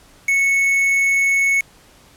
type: tone with quantisation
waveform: triangle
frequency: 2206 Hz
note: C#7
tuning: 9 cents flat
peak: -12 dBFS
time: 0.28-1.61 s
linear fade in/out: 5 ms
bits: 4
effects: pink hiss -49 dBFS RMS until 2.16 s + low-pass 12000 Hz 12 dB/octave